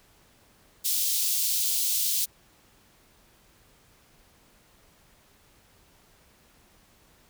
white high-pass noise, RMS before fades -26 dBFS, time 0.84-2.26 s, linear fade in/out 20 ms, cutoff 3400 Hz, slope 24 dB/octave, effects pink hiss -60 dBFS RMS until 7.29 s

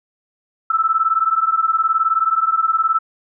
sine beating tone pair, 1309 / 1328 Hz, E6 / E6, -13 / +12 cents, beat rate 19 Hz, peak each -17 dBFS, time 0.7-2.99 s, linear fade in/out 5 ms, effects none

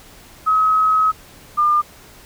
sine tone pair in turn, 1276 / 1203.5 Hz, D#6 / D6, +43 / +42 cents, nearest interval minor second, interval 101 cents, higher first, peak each -12 dBFS, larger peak neither, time 0.46-1.12 / 1.57-1.82 s, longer first, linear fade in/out 20 ms, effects pink hiss -44 dBFS RMS until 2.25 s

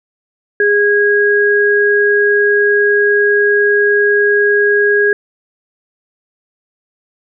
sine tone pair together, 411.2 / 1645 Hz, G#4 / G#6, -17 / -17 cents, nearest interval 2 octaves, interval 2400 cents, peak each -11 dBFS, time 0.6-5.13 s, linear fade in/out 2 ms, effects none

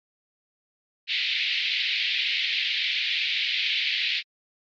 pink band-pass noise, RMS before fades -26 dBFS, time 1.07-4.23 s, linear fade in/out 50 ms, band 2100 to 4200 Hz, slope 48 dB/octave, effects MP3 48 kbps

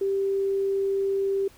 sine tone, 392 Hz, G4, in tune, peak -22 dBFS, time 0.01-1.48 s, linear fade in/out 5 ms, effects pink hiss -54 dBFS RMS until 1.57 s

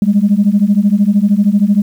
sine beating tone pair, 197.6 / 210.6 Hz, G3 / G#3, +14 / +24 cents, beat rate 13 Hz, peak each -10 dBFS, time 0.02-1.82 s, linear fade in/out 2 ms, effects tanh soft clip ceiling -1 dBFS + 7-bit

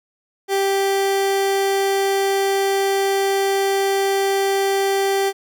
30% pulse tone, 392 Hz, G4, in tune, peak -14 dBFS, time 0.48-5.33 s, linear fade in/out 50 ms, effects none

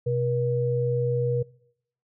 sine tone pair together, 126.92 / 479.2 Hz, B2 / A#4, +48 / +48 cents, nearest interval octave + major seventh, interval 2300 cents, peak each -25 dBFS, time 0.06-1.43 s, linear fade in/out 10 ms, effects noise-tail reverb RT60 0.7 s tail -23 dB re dry

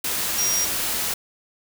sine tone in noise, 5700 Hz, F8, 34 cents sharp, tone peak -21 dBFS, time 0.38-0.65 s, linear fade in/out 5 ms, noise white, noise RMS -25 dBFS, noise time 0.04-1.14 s, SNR +1 dB, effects none

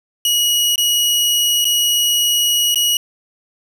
sawtooth tone with dropouts, 2907 Hz, F#7, 31 cents flat, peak -10 dBFS, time 0.25-2.97 s, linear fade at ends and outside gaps 2 ms, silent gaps 0.758-0.779 / 1.645-1.652 / 2.745-2.757 s, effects none

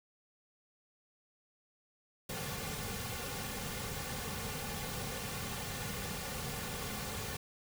pink noise with comb filter, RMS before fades -40 dBFS, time 2.29-7.37 s, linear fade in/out 5 ms, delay 3.1 ms, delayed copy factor -0.7, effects none

